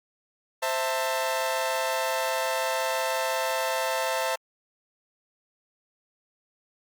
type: chord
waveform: sawtooth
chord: A minor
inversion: first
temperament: equal with one note detuned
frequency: 523.3 / 659.3 / 894.3 Hz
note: C5 / E5 / A5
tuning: 0 / 0 / +28 cents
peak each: -26 dBFS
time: 0.62-4.36 s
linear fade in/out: 10 ms
effects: Opus 48 kbps